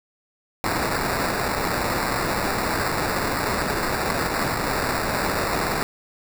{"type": "noise with sample-and-hold", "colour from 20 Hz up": "white", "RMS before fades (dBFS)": -24, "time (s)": [0.64, 5.83], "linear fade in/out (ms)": 0, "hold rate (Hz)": 3150, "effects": []}